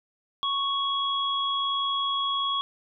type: tone pair together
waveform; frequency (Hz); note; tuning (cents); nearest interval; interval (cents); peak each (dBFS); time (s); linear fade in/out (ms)
sine; 1108.7 / 3330; C#6 / G#7; 0 / +4; octave + perfect fifth; 1904; -27; 0.43-2.61; 0
effects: none